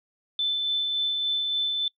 sine tone with tremolo, 3523 Hz, A7, 1 cent sharp, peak -22 dBFS, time 0.39-1.88 s, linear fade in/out 2 ms, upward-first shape sine, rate 3.5 Hz, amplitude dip 25%, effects noise-tail reverb RT60 0.1 s tail -24 dB re dry

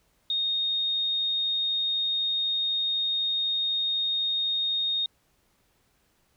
sine tone, 3704 Hz, A#7, 12 cents flat, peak -24 dBFS, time 0.3-5.06 s, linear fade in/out 2 ms, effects pink hiss -68 dBFS RMS until 6.36 s

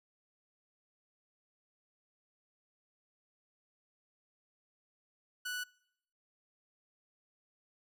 sawtooth tone, 1480 Hz, F#6, in tune, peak -33 dBFS, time 5.45-5.64 s, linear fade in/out 10 ms, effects noise-tail reverb RT60 0.8 s tail -25 dB re dry

